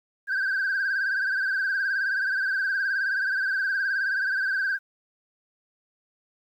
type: tone with vibrato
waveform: sine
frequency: 1568 Hz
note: G6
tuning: in tune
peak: -21 dBFS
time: 0.27-4.79 s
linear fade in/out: 50 ms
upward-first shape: triangle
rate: 19 Hz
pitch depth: 91 cents each way
effects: tanh soft clip ceiling -21 dBFS + 10-bit